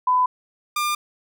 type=tone pair in turn; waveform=sine / sawtooth; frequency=1003 / 1199.5 Hz; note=B5 / D6; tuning=+26 / +36 cents; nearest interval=minor third; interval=310 cents; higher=second; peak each=-15 / -17 dBFS; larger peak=first; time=0.07-0.26 / 0.76-0.95 s; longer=neither; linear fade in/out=5 ms; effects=none